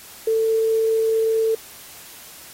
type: tone with quantisation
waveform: sine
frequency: 445.8 Hz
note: A4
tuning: 23 cents sharp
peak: -16 dBFS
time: 0.27-1.55 s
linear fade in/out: 5 ms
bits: 7
effects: white hiss -42 dBFS RMS until 2.53 s + AAC 48 kbps